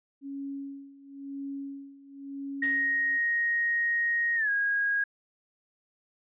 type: tone with tremolo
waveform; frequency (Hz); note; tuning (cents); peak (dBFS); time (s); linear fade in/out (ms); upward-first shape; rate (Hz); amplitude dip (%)
sine; 277.2; C#4; 0; -33; 0.21-3.19; 50; sine; 0.97; 85
type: tone with pitch glide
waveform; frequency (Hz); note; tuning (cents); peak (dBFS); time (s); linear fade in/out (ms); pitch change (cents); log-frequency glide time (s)
sine; 1873 to 1640; A#6 to G#6; +8 to -22; -24; 2.62-5.04; 5; -230; 4.36-4.5
type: noise with exponential decay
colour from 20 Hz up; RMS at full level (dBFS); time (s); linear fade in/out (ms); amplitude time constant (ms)
white; -41; 2.63-3.06; 0; 93
effects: resampled to 8000 Hz